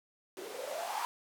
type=noise with band-pass filter sweep; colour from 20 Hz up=blue; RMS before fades=-39 dBFS; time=0.37-1.05 s; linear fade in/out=0 ms; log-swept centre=360 to 970 Hz; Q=9.3; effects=none